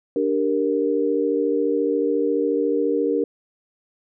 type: chord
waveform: sine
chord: G minor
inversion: second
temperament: equal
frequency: 293.7 / 392 / 466.2 Hz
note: D4 / G4 / Bb4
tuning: 0 / 0 / 0 cents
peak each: -23 / -24 / -21 dBFS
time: 0.16-3.24 s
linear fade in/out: 2 ms
effects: none